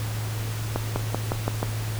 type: accelerating click train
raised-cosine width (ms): 1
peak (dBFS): -10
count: 6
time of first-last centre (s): 0.76-1.629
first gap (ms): 200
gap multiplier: 0.93
effects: added 109 Hz sine -27 dBFS peak until 1.99 s + pink hiss -36 dBFS RMS until 1.99 s

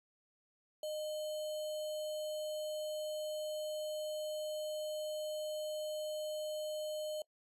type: tone with sample-and-hold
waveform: sine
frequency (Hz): 612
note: D#5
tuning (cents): -29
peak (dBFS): -37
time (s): 0.83-7.22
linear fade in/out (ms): 2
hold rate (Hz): 3675
effects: noise-tail reverb RT60 0.1 s tail -23 dB re dry + resampled to 32000 Hz

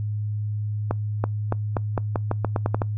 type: accelerating click train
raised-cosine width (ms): 1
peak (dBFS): -9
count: 12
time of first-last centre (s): 0.91-2.819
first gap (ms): 330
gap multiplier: 0.86
effects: noise-tail reverb RT60 0.2 s tail -26 dB re dry + added 105 Hz sine -24 dBFS peak until 2.97 s

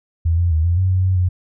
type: tone with pitch steps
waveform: sine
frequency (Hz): 82.8 / 86.6 / 79 / 86.2 / 93.4 / 92.7 / 93.4 / 90.3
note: E2 / F2 / D#2 / F2 / F#2 / F#2 / F#2 / F#2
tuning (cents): +8 / -14 / +27 / -22 / +17 / +4 / +17 / -42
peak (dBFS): -13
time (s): 0.25-1.29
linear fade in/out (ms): 10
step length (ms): 130
effects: none

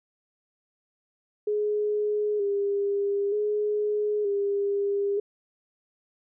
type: tone with vibrato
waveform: sine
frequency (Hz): 410.5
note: G#4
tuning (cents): -20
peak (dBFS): -23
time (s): 1.47-5.2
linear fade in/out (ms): 5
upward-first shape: square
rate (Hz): 0.54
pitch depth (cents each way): 36
effects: none

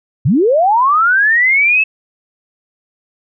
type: linear sweep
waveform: sine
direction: up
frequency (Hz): 103.83 to 2637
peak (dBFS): -8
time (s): 0.25-1.84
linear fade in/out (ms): 10
effects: none

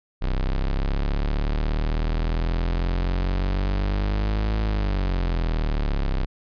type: exponential two-way sweep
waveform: 40% pulse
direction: up then down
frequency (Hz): 31.65 to 53.9 to 31.65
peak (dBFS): -20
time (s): 0.21-6.26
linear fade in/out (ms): 20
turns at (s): 4.61
effects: resampled to 11025 Hz

